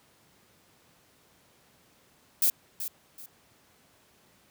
violet noise with echo, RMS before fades -23 dBFS, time 2.42-2.5 s, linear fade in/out 2 ms, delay 380 ms, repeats 2, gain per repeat -11 dB, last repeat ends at 3.26 s, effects pink hiss -62 dBFS RMS until 4.5 s + high-pass 100 Hz 12 dB/octave

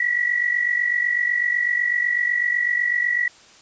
sine tone with amplitude modulation, 1938 Hz, B6, 33 cents flat, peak -15 dBFS, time 0-3.28 s, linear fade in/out 5 ms, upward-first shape sine, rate 48 Hz, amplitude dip 70%, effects white hiss -49 dBFS RMS until 3.61 s + resampled to 16000 Hz

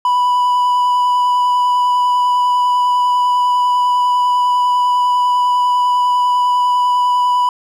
triangle tone with vibrato, 987.8 Hz, B5, in tune, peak -9 dBFS, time 0.05-7.49 s, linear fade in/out 2 ms, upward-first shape sine, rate 10 Hz, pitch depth 9 cents each way, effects none

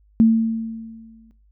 sine tone with exponential decay, 225.1 Hz, A3, 40 cents sharp, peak -8 dBFS, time 0.2-1.31 s, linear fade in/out 0 ms, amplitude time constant 240 ms, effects noise-tail reverb RT60 0.3 s tail -18 dB re dry + added 51 Hz sine -53 dBFS peak until 1.51 s

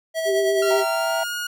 square tone with tremolo, 649 Hz, E5, 27 cents flat, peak -20 dBFS, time 0.14-0.84 s, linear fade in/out 50 ms, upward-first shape sine, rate 9.4 Hz, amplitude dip 45%
sine tone with vibrato, 391.8 Hz, G4, 1 cent flat, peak -19 dBFS, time 0.25-0.85 s, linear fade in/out 50 ms, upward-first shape sine, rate 8.1 Hz, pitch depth 26 cents each way
sawtooth tone with pitch glide, 1379 to 1438.4 Hz, F6 to F#6, -22 to -49 cents, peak -22 dBFS, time 0.62-1.47 s, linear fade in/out 5 ms, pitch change +73 cents, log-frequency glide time 0.86-1.36 s
triangle chord, E diminished, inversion none, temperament equal with one note detuned, 659.3 / 772.3 / 932.3 Hz, E5 / G5 / Bb5, 0 / -26 / 0 cents, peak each -21 / -27 / -27 dBFS, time 0.7-1.24 s, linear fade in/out 10 ms
effects none

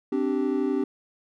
triangle chord, C suspended second, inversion none, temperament equal with one note detuned, 261.6 / 293.7 / 388.6 Hz, C4 / D4 / G4, 0 / 0 / -15 cents, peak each -25 dBFS, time 0.12-0.84 s, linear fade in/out 5 ms, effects none

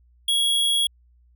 square tone, 3322 Hz, G#7, in tune, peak -19 dBFS, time 0.28-0.87 s, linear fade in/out 5 ms, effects added 60 Hz sine -54 dBFS peak until 1.35 s

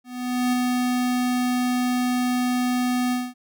square tone with ADSR envelope, 248.7 Hz, B3, 12 cents sharp, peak -19 dBFS, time 0.04-3.34 s, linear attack 490 ms, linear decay 8 ms, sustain -2 dB, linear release 220 ms, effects none

